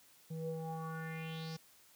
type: tone with low-pass filter sweep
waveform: square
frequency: 161.2 Hz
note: E3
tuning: 38 cents flat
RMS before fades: -42 dBFS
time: 0.3-1.57 s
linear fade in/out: 10 ms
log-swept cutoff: 330 to 5500 Hz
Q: 4.9
effects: white hiss -64 dBFS RMS until 1.95 s + high-pass 60 Hz 12 dB/octave

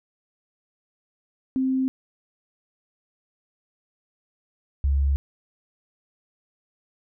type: tone pair in turn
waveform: sine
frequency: 262 / 69.39 Hz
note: C4 / C#2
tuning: +2 / +2 cents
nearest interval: octave + major seventh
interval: 2300 cents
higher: first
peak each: -20 / -18 dBFS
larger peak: second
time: 1.56-1.88 / 4.84-5.16 s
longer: neither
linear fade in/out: 0 ms
effects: none

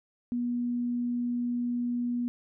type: tone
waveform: sine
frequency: 242 Hz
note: B3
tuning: 35 cents flat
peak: -27 dBFS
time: 0.32-2.28 s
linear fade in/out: 0 ms
effects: none

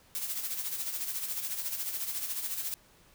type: noise with tremolo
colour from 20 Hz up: blue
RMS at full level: -33 dBFS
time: 0.15-2.74 s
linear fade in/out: 0 ms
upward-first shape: sine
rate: 14 Hz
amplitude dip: 55%
effects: pink hiss -61 dBFS RMS until 3.14 s

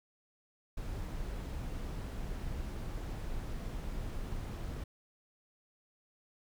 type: noise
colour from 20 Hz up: brown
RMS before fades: -39 dBFS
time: 0.77-4.84 s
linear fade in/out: 5 ms
effects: none

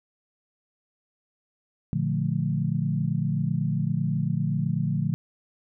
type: chord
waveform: sine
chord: Bb major seventh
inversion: none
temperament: equal with one note detuned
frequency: 116.54 / 146.83 / 174.61 / 216.3 Hz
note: Bb2 / D3 / F3 / A3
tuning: 0 / 0 / 0 / -29 cents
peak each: -30 / -26 / -28 / -32 dBFS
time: 1.93-5.14 s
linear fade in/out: 0 ms
effects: none

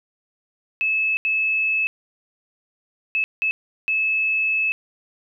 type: tone bursts at uneven times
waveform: sine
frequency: 2600 Hz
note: E7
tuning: 24 cents flat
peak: -18 dBFS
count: 5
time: 0.81-1.17 / 1.25-1.87 / 3.15-3.24 / 3.42-3.51 / 3.88-4.72 s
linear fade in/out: 0 ms
effects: 10-bit

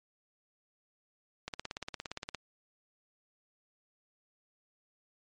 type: click train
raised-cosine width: 0.2 ms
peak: -20 dBFS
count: 16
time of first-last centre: 1.48-2.347 s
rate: 17.3 Hz
effects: MP3 48 kbps

